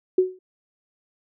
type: tone with exponential decay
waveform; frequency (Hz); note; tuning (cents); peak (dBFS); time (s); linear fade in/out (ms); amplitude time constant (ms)
sine; 370.6; F#4; +3; -11; 0.18-0.39; 5; 44
effects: none